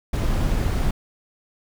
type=noise; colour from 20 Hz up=brown; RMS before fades=-21 dBFS; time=0.13-0.91 s; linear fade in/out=5 ms; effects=none